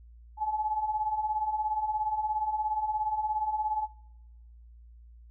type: beating tone pair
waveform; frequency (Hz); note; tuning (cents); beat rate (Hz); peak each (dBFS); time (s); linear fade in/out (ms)
sine; 843 / 860; G#5 / A5; +26 / -40; 17; -34 / -29; 0.37-3.88; 50
effects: noise-tail reverb RT60 1.0 s tail -24 dB re dry + added 58 Hz sine -49 dBFS peak until 5.3 s